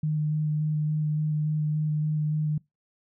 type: tone with vibrato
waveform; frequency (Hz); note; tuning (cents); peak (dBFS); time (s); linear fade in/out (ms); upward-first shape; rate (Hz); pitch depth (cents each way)
sine; 152.6; D#3; -33; -23; 0.03-2.58; 5; square; 3.5; 10
effects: noise-tail reverb RT60 0.2 s tail -24 dB re dry